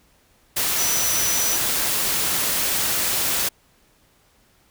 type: tone in noise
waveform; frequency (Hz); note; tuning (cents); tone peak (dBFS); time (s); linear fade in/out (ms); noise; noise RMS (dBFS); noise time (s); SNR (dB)
sine; 5920; F#8; 0; -23; 0.78-1.57; 10; white; -22; 0.56-3.49; -4
effects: pink hiss -59 dBFS RMS until 4.7 s